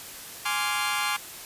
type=chord; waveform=20% pulse; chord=D half-diminished seventh; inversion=second; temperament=equal with one note detuned; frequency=830.6 / 1046.5 / 1167.2 / 1396.9 Hz; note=Ab5 / C6 / D6 / F6; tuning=0 / 0 / -11 / 0 cents; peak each=-26 dBFS; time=0.45-1.17 s; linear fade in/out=10 ms; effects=white hiss -41 dBFS RMS until 1.45 s + resampled to 32000 Hz